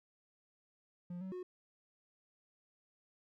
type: tone with pitch steps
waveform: triangle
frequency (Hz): 176.4 / 188.5 / 364.1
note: F3 / F#3 / F#4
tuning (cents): +18 / +32 / -28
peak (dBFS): -39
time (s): 1.1-1.43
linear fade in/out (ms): 5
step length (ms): 110
effects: none